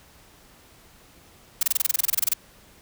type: noise bursts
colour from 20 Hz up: blue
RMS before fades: -20 dBFS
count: 16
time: 1.61-2.336 s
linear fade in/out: 5 ms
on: 21 ms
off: 26 ms
effects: pink hiss -53 dBFS RMS until 2.81 s